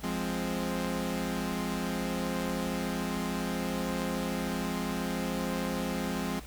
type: chord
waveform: sawtooth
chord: F minor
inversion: none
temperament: equal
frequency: 174.61 / 207.7 / 261.6 Hz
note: F3 / Ab3 / C4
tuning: 0 / 0 / 0 cents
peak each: -31 dBFS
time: 0.03-6.4 s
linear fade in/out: 10 ms
effects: added 58 Hz sine -46 dBFS peak until 6.46 s + pink hiss -50 dBFS RMS until 6.46 s